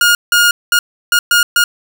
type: tone bursts at uneven times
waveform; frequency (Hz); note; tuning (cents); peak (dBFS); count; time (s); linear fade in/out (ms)
sawtooth; 1426; F6; +36; -4; 6; 0.01-0.15 / 0.32-0.51 / 0.72-0.79 / 1.12-1.19 / 1.31-1.43 / 1.56-1.64; 2
effects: none